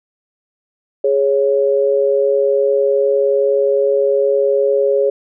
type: tone pair together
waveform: sine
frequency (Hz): 414.5 / 554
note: G#4 / C#5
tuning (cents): -3 / -1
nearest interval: perfect fourth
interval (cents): 502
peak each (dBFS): -14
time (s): 1.04-5.1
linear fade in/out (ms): 5
effects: none